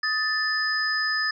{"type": "tone cluster", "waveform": "sine", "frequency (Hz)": [1256, 1758, 5030], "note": ["D#6", "A6", "D#8"], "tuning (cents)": [16, -2, 18], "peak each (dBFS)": [-31, -24, -28], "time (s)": [0.03, 1.31], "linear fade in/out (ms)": 5, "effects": []}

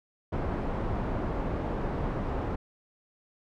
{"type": "low-pass noise", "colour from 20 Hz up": "pink", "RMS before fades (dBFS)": -31, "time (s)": [0.32, 2.56], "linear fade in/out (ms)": 10, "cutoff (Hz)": 940, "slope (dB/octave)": 12, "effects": []}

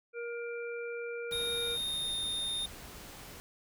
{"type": "harmonic tone", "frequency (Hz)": 471.7, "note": "A#4", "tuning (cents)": 20, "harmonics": [1, 3, 5], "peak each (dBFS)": [-37, -44, -46], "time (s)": [0.13, 1.78], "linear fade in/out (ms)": 50}
{"type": "noise", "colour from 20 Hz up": "pink", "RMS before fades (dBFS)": -48, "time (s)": [1.31, 3.4], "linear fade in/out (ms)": 0}
{"type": "tone with pitch glide", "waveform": "square", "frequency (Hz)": [3712, 3652], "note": ["A#7", "A#7"], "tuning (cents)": [-8, -36], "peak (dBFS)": -33, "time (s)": [1.32, 2.66], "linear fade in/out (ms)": 5, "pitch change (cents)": -28, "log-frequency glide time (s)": [1.5, 2.19]}
{"effects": []}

